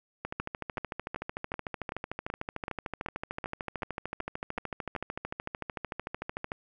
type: two click trains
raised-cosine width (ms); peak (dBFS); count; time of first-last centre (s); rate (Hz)
0.5; -19 / -19; 13 / 85; 0.4-4.963 / 0.25-6.519; 2.63 / 13.4
effects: none